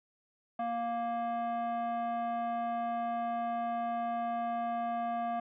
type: tone with band-pass filter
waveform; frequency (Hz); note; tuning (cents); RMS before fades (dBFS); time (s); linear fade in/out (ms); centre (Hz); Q
square; 234; A#3; +7; -34; 0.59-5.4; 5; 800; 3
effects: resampled to 8000 Hz